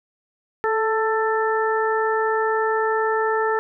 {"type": "harmonic tone with a mistuned harmonic", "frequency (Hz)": 443, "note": "A4", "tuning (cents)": 12, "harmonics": [1, 2, 3, 4], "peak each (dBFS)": [-21, -24, -26, -27], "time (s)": [0.64, 3.59], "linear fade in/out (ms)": 0, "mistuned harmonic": 1, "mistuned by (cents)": -20, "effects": []}